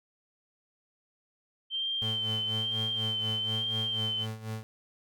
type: tone with vibrato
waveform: sine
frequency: 3121 Hz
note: G7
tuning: 8 cents flat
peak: -29 dBFS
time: 1.7-4.27 s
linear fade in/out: 50 ms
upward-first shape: sine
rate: 1.1 Hz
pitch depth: 32 cents each way
type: tone with tremolo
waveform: 35% pulse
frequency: 110 Hz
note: A2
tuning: in tune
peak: -31 dBFS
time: 2.02-4.63 s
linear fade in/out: 0 ms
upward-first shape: sine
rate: 4.1 Hz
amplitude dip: 75%
effects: none